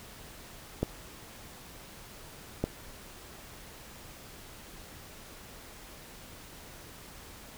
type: clicks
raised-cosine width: 2 ms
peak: -14 dBFS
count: 2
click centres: 0.83 / 2.64 s
effects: pink hiss -49 dBFS RMS until 7.57 s